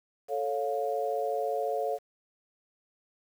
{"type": "chord", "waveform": "sine", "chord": "A augmented", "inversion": "none", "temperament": "equal with one note detuned", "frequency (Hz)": [440, 554.4, 705.3], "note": ["A4", "C#5", "E#5"], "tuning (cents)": [0, 0, 17], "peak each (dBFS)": -32, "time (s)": [0.28, 1.99], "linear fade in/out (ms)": 50, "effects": ["9-bit"]}